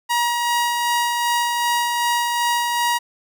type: tone with tremolo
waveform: sawtooth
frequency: 953 Hz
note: A#5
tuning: 38 cents sharp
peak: -13 dBFS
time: 0.09-2.99 s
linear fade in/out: 20 ms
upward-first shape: sine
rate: 2.6 Hz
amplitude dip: 30%
effects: none